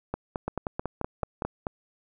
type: two click trains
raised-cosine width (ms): 1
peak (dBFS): -15 / -15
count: 8 / 6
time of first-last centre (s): 0.14-1.668 / 0.48-1.422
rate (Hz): 4.58 / 5.31
effects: none